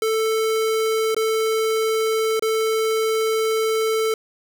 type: tone with dropouts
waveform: square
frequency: 441.7 Hz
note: A4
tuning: 7 cents sharp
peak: -19 dBFS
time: 0.02-4.14 s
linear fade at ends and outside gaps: 2 ms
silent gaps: 1.146-1.165 / 2.395-2.423 s
effects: none